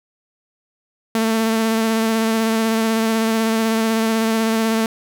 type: tone with vibrato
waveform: sawtooth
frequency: 223.4 Hz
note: A3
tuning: 27 cents sharp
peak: -12 dBFS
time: 1.15-4.86 s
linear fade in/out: 2 ms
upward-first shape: sine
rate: 16 Hz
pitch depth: 18 cents each way
effects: none